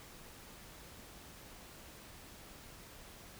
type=silence; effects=pink hiss -54 dBFS RMS until 3.39 s